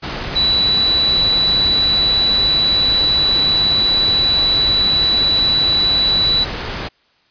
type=tone in noise; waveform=sine; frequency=3951 Hz; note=B7; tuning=in tune; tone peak=-12 dBFS; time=0.35-6.45 s; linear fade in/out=20 ms; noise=pink; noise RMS=-24 dBFS; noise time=0.02-6.89 s; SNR=+9 dB; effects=white hiss -57 dBFS RMS until 7.3 s + resampled to 11025 Hz